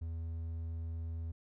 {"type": "tone", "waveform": "triangle", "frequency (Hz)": 82.2, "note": "E2", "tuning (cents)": -4, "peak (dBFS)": -35, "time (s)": [0.01, 1.32], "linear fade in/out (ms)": 10, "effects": []}